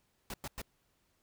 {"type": "noise bursts", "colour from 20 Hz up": "pink", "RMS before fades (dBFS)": -41, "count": 3, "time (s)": [0.3, 0.617], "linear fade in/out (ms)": 2, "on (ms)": 39, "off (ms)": 100, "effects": ["pink hiss -75 dBFS RMS until 1.22 s"]}